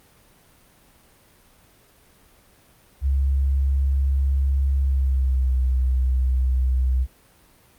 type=tone with pitch glide; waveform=sine; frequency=68.1 to 63.91 Hz; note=C#2 to C2; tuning=-30 to -40 cents; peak=-17 dBFS; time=3.01-7.07 s; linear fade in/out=50 ms; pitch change=-110 cents; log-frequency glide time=4.79-5.52 s; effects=pink hiss -55 dBFS RMS until 7.78 s + Opus 32 kbps